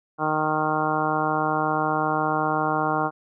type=harmonic tone; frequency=154.6 Hz; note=D#3; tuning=11 cents flat; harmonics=1 / 2 / 3 / 4 / 5 / 6 / 7 / 8 / 9; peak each=-32 / -29 / -31 / -31 / -26 / -31 / -28 / -32 / -30 dBFS; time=0.18-3.11 s; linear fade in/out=50 ms; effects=none